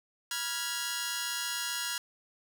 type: chord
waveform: 10% pulse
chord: F diminished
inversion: second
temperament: equal with one note detuned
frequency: 975.3 / 1396.9 / 1661.2 Hz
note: Cb6 / F6 / Ab6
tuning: -22 / 0 / 0 cents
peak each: -31 / -28 / -27 dBFS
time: 0.31-1.98 s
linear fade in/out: 2 ms
effects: none